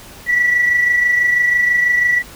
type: tone pair together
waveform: sine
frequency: 1949.4 / 1975.5 Hz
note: B6 / B6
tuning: -23 / 0 cents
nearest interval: unison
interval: 23 cents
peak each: -11 / -21 dBFS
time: 0.26-2.23 s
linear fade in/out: 50 ms
effects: tanh soft clip ceiling -5 dBFS + pink hiss -38 dBFS RMS until 2.35 s